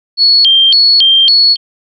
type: tone with vibrato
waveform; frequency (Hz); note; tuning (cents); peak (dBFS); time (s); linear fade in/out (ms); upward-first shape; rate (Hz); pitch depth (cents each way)
sine; 3729; A#7; 0; -4; 0.17-1.57; 50; square; 1.8; 280
effects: none